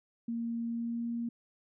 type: tone with pitch glide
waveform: sine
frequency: 232.3 to 234.5 Hz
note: A#3 to A#3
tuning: -6 to +11 cents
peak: -32 dBFS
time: 0.28-1.29 s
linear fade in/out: 5 ms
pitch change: +17 cents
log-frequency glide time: 0.66-1.08 s
effects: none